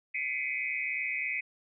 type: tone cluster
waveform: sine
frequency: 2018 / 2141 / 2289 / 2513 Hz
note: B6 / C7 / D7 / D#7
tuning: +37 / +39 / -45 / +17 cents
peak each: -37 / -36 / -36 / -35 dBFS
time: 0.14-1.41 s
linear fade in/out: 10 ms
effects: none